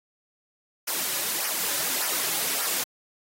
white noise with flanger, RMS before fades -27 dBFS, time 0.87-2.84 s, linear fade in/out 10 ms, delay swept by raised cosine 0.25 to 4.45 ms, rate 1.7 Hz, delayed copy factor -0.65, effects high-pass 200 Hz 12 dB/octave + AAC 48 kbps

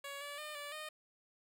10% pulse tone with pitch steps, 561 / 576 / 605 / 580 / 614 Hz, C#5 / D5 / D#5 / D5 / D#5, +21 / -34 / -49 / -22 / -23 cents, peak -35 dBFS, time 0.04-0.89 s, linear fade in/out 5 ms, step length 170 ms, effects none

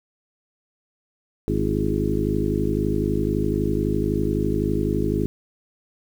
harmonic tone with a mistuned harmonic, 51.91 Hz, G#1, in tune, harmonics 1 / 2 / 3 / 4 / 5 / 6 / 7 / 8, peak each -28 / -28 / -28 / -28 / -28 / -28 / -28 / -28 dBFS, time 1.48-5.26 s, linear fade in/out 0 ms, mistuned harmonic 7, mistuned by -49 cents, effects 8-bit

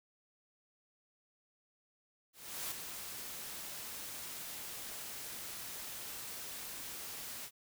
white noise with ADSR envelope, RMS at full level -39 dBFS, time 2.33-7.51 s, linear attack 380 ms, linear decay 11 ms, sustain -6 dB, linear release 62 ms, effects none

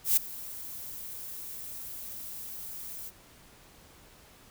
violet noise with ADSR envelope, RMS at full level -21 dBFS, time 0.04-3.11 s, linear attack 130 ms, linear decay 7 ms, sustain -20 dB, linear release 34 ms, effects pink hiss -56 dBFS RMS until 4.5 s

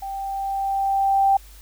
sine tone with level ramp, 784 Hz, G5, in tune, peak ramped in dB -28 to -13 dBFS, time 0.02-1.37 s, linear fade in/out 5 ms, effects added 50 Hz sine -43 dBFS peak until 1.61 s + white hiss -50 dBFS RMS until 1.61 s

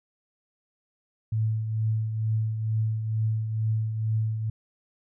sine tone with tremolo, 110 Hz, A2, in tune, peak -21 dBFS, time 1.32-4.5 s, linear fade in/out 5 ms, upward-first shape triangle, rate 2.2 Hz, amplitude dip 55%, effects none

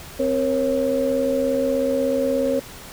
sine tone cluster, 262.5 / 470.3 / 547 Hz, C4 / A#4 / C#5, +6 / +15 / -23 cents, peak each -23 / -24 / -20 dBFS, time 0.19-2.6 s, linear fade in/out 10 ms, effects tanh soft clip ceiling -9 dBFS + pink hiss -39 dBFS RMS until 2.92 s

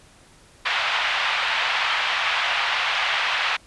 white band-pass noise, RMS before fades -23 dBFS, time 0.65-3.57 s, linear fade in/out 10 ms, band 750 to 3200 Hz, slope 24 dB/octave, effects pink hiss -52 dBFS RMS until 3.66 s + resampled to 24000 Hz

